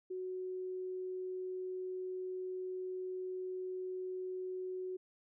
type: tone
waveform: sine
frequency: 370 Hz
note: F#4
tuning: in tune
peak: -38 dBFS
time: 0.1-4.97 s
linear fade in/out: 10 ms
effects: none